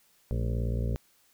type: harmonic tone with a mistuned harmonic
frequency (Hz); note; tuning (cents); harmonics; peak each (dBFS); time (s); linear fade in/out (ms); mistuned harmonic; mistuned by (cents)
58.27; A#1; 0; 1 / 2 / 3 / 4 / 5 / 6 / 7 / 8 / 9 / 10; -29 / -31 / -41 / -39 / -48 / -50 / -43 / -45 / -45 / -50; 0.31-0.96; 0; 4; -94
effects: white hiss -65 dBFS RMS until 1.33 s